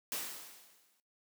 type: noise with exponential decay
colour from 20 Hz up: white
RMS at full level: -36 dBFS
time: 0.12-1 s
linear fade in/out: 0 ms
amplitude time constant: 190 ms
effects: noise-tail reverb RT60 0.2 s tail -19 dB re dry + high-pass 200 Hz 12 dB/octave